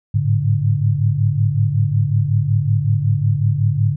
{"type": "tone cluster", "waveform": "sine", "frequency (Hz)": [103.2, 108.6, 144], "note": ["G#2", "A2", "D3"], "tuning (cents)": [-10, -22, -34], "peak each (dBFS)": -18, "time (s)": [0.14, 3.96], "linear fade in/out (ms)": 10, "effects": []}